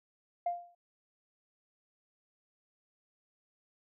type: tone with exponential decay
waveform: sine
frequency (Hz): 698.5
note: F5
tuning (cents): 0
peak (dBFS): -26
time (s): 0.46-0.75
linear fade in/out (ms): 5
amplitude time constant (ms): 63
effects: tanh soft clip ceiling -24 dBFS